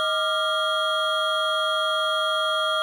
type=tone cluster; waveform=triangle; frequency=629 / 1193 / 1391 / 3282 Hz; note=D#5 / D6 / F6 / G#7; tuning=+19 / +27 / -7 / -21 cents; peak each=-25 dBFS; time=0-2.82 s; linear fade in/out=0 ms; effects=none